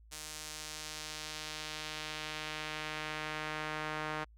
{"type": "tone with band-pass filter sweep", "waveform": "sawtooth", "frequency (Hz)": 154, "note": "D#3", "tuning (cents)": -17, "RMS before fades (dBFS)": -41, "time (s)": [0.11, 4.25], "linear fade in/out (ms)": 20, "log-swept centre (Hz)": [7800, 1400], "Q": 0.97, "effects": ["added 55 Hz sine -56 dBFS peak until 4.37 s"]}